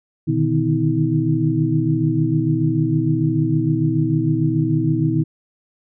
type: tone cluster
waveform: sine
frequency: 121.1 / 149.3 / 156 / 253.7 / 321 Hz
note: B2 / D3 / D#3 / B3 / E4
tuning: -34 / +29 / +5 / +47 / -46 cents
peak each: -22 / -22 / -21 / -26 / -20 dBFS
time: 0.27-5.24 s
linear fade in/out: 20 ms
effects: none